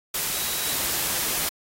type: tone in noise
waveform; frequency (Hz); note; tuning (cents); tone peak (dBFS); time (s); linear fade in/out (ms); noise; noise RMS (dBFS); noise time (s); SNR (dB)
sine; 3874; B7; -34; -36; 0.34-0.74; 5; white; -26; 0.14-1.49; -13
effects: AAC 48 kbps